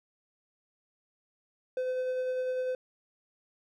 triangle tone with tremolo, 510 Hz, C5, 44 cents flat, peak -26 dBFS, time 1.77-2.75 s, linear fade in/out 2 ms, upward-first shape sine, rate 10 Hz, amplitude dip 25%, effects none

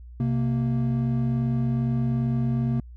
triangle tone pair together, 129.34 / 231.8 Hz, C3 / A#3, -20 / -10 cents, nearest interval minor seventh, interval 1010 cents, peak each -21 / -24 dBFS, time 0.2-2.8 s, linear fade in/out 2 ms, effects added 60 Hz sine -40 dBFS peak until 2.96 s

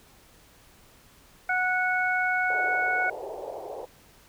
harmonic tone, 736 Hz, F#5, 9 cents flat, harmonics 1 / 2 / 3, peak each -28 / -25 / -30 dBFS, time 1.49-3.1 s, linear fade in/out 5 ms
pink band-pass noise, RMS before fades -37 dBFS, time 2.49-3.86 s, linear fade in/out 20 ms, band 390 to 840 Hz, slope 48 dB/octave
effects pink hiss -56 dBFS RMS until 4.28 s

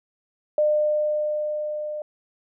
sine tone with level ramp, 603 Hz, D5, 46 cents sharp, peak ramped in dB -16 to -28 dBFS, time 0.58-2.02 s, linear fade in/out 2 ms, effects none

